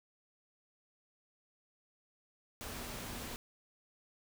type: tone in noise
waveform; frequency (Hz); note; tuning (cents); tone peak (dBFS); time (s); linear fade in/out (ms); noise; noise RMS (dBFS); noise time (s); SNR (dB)
sine; 239.9; A#3; +50; -53; 2.61-3.36; 0; pink; -44; 2.61-3.36; -12
effects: none